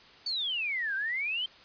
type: exponential two-way sweep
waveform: sine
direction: down then up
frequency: 4600 to 1533 to 3170 Hz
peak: -29 dBFS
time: 0.26-1.46 s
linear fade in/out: 5 ms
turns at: 0.95 s
effects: white hiss -54 dBFS RMS until 1.64 s + resampled to 11025 Hz